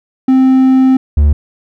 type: tone pair in turn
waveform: triangle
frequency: 261.6 / 73.41 Hz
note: C4 / D2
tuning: 0 / 0 cents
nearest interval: octave + minor seventh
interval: 2200 cents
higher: first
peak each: -3 dBFS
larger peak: neither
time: 0.28-0.97 / 1.17-1.33 s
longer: first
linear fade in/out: 5 ms
effects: none